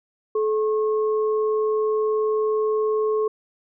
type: tone pair together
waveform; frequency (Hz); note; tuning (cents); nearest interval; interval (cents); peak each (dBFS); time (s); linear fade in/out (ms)
sine; 430.7 / 1085.9; A4 / C#6; -37 / -36; octave + major third; 1601; -19 / -30; 0.35-3.28; 5
effects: none